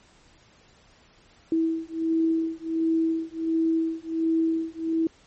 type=beating tone pair; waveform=sine; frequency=324.8 / 326.2 Hz; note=E4 / E4; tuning=-26 / -18 cents; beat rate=1.4 Hz; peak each=-25 dBFS; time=1.52-5.07 s; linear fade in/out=2 ms; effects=pink hiss -57 dBFS RMS until 5.26 s + MP3 32 kbps